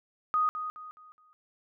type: tone with echo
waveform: sine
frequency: 1244.5 Hz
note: D#6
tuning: in tune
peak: -23 dBFS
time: 0.34-0.49 s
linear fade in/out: 0 ms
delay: 210 ms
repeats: 4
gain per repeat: -9 dB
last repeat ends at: 1.33 s
effects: none